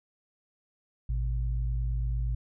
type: tone pair together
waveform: sine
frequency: 55.19 / 123.9 Hz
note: A1 / B2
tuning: +6 / +6 cents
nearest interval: octave + major second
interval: 1400 cents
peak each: -27 / -34 dBFS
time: 1.09-2.35 s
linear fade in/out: 5 ms
effects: none